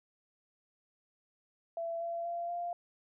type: tone with pitch steps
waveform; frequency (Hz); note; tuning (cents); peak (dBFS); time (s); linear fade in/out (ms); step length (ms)
sine; 670 / 678.6 / 687.2 / 696; E5 / F5 / F5 / F5; +28 / -50 / -28 / -6; -34; 1.77-2.73; 2; 240
effects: none